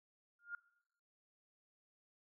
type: tone with exponential growth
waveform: sine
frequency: 1412 Hz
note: F6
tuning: 19 cents sharp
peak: -38 dBFS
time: 0.39-0.55 s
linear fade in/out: 2 ms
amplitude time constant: 34 ms
effects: noise-tail reverb RT60 0.9 s tail -22 dB re dry